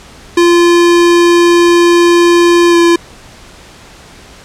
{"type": "tone with pitch glide", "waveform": "square", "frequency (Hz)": [345.4, 341.2], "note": ["F4", "F4"], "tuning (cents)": [-19, -40], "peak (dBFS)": -5, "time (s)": [0.37, 2.96], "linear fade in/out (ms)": 5, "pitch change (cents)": -21, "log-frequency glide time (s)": [2.7, 2.76], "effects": ["pink hiss -36 dBFS RMS until 4.44 s", "low-pass 8000 Hz 12 dB/octave"]}